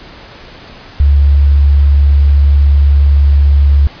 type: tone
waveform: sine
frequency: 70.9 Hz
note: C#2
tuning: 40 cents sharp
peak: -4 dBFS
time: 1-3.87 s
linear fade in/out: 0 ms
effects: pink hiss -34 dBFS RMS until 4 s + resampled to 11025 Hz